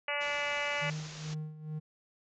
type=harmonic tone; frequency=289.5 Hz; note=D4; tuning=25 cents flat; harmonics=2 / 3 / 4 / 5 / 6 / 7 / 8 / 9 / 10; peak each=-38 / -41 / -42 / -42 / -42 / -37 / -38 / -41 / -41 dBFS; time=0.08-0.9 s; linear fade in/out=2 ms
type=low-pass noise; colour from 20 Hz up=white; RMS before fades=-48 dBFS; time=0.2-1.35 s; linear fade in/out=20 ms; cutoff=7000 Hz; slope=96 dB/octave
type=tone with tremolo; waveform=triangle; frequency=154.3 Hz; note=D#3; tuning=14 cents flat; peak=-32 dBFS; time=0.81-1.8 s; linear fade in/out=20 ms; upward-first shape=sine; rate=2.3 Hz; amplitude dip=75%
effects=none